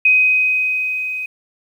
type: tone with level ramp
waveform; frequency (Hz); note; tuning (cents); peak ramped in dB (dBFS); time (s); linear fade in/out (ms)
sine; 2514; D#7; +17; -8 to -22; 0.05-1.26; 5
effects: 8-bit